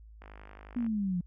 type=click train; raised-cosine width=0.5 ms; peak=-34 dBFS; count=34; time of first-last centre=0.22-0.865 s; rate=51.2 Hz
type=exponential sweep; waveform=sine; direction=down; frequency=246.9 to 172.3 Hz; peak=-28 dBFS; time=0.76-1.21 s; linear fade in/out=5 ms
effects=added 54 Hz sine -49 dBFS peak until 1.26 s